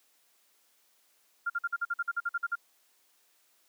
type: tone bursts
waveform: sine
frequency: 1396.9 Hz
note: F6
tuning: in tune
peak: -27 dBFS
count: 13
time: 1.46-2.556 s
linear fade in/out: 10 ms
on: 40 ms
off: 48 ms
effects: white hiss -68 dBFS RMS until 3.68 s + high-pass 300 Hz 12 dB/octave